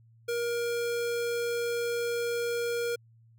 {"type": "tone", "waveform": "square", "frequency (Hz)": 473, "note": "A#4", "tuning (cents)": 25, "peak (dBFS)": -29, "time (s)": [0.28, 2.96], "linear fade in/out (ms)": 10, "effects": ["added 114 Hz sine -56 dBFS peak until 3.38 s"]}